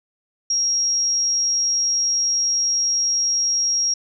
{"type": "tone", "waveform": "sine", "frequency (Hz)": 5610, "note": "F8", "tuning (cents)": 7, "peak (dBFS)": -17, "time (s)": [0.5, 3.94], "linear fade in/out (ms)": 5, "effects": []}